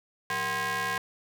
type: ring-modulated tone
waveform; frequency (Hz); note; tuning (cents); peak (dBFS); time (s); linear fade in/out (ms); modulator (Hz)
sawtooth; 290; D4; -22; -21; 0.3-0.98; 2; 1340
effects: none